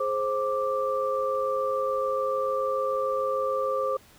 sine tone cluster, 420.2 / 527 / 1174 Hz, G#4 / C5 / D6, +20 / +12 / -1 cents, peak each -33 / -26 / -29 dBFS, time 0-3.97 s, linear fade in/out 5 ms, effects pink hiss -55 dBFS RMS until 4.18 s

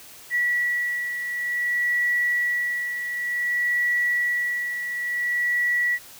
sine beating tone pair, 1942 / 1942.55 Hz, B6 / B6, -30 / -29 cents, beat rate 0.55 Hz, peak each -30 / -22 dBFS, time 0.3-5.99 s, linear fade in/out 50 ms, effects white hiss -45 dBFS RMS until 6.19 s

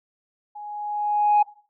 sine tone with level ramp, 833 Hz, G#5, 5 cents sharp, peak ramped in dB -35 to -11 dBFS, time 0.55-1.43 s, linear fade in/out 10 ms, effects noise-tail reverb RT60 0.4 s tail -19 dB re dry + tanh soft clip ceiling -11 dBFS

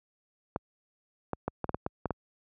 clicks, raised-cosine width 1 ms, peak -16 dBFS, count 9, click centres 0.561 / 1.333 / 1.48 / 1.643 / 1.693 / 1.745 / 1.864 / 2.057 / 2.107 s, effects high-pass 60 Hz 12 dB/octave

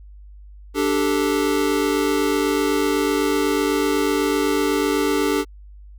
square chord, D suspended fourth, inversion none, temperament equal, 293.7 / 392 / 440 Hz, D4 / G4 / A4, 0 / 0 / 0 cents, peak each -22 / -23 / -24 dBFS, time 0.74-5.45 s, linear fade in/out 50 ms, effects added 50 Hz sine -39 dBFS peak until 5.98 s

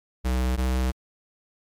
square tone pair in turn, 63.2 / 63.75 Hz, B1 / C2, +41 / -44 cents, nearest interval unison, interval 15 cents, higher second, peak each -22 dBFS, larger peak neither, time 0.24-0.57 / 0.57-0.92 s, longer second, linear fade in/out 20 ms, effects MP3 96 kbps

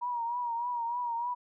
sine tone with vibrato, 953 Hz, A#5, 38 cents sharp, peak -30 dBFS, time 0.01-1.35 s, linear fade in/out 20 ms, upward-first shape triangle, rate 3.3 Hz, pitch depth 66 cents each way, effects none

